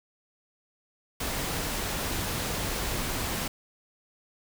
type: noise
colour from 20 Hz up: pink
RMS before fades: -31 dBFS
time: 1.2-3.48 s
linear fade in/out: 5 ms
effects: none